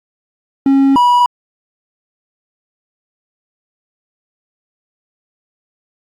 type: tone pair in turn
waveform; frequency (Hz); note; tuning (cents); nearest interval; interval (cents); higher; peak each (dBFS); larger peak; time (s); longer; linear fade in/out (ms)
triangle; 272.9 / 974.5; C#4 / B5; -27 / -23; octave + minor seventh; 2204; second; -5 / -5; neither; 0.66-0.96 / 0.96-1.26; neither; 2
effects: AAC 48 kbps